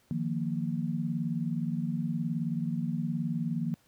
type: chord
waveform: sine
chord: Eb suspended second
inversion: none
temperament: equal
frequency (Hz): 155.56 / 174.61 / 233.1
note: Eb3 / F3 / Bb3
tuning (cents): 0 / 0 / 0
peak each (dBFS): -33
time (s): 0.11-3.74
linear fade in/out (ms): 0
effects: pink hiss -66 dBFS RMS until 3.87 s + high-pass 60 Hz 12 dB/octave